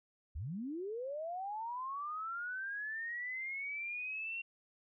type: linear sweep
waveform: sine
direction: up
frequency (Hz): 58.27 to 2748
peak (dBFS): -38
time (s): 0.35-4.42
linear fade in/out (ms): 10
effects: none